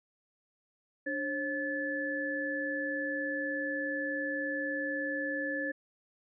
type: tone cluster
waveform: sine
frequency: 293.9 / 538 / 1731 Hz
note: D4 / C5 / A6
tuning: +1 / +48 / -29 cents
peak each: -37 / -37 / -34 dBFS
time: 1.06-5.72 s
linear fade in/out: 10 ms
effects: none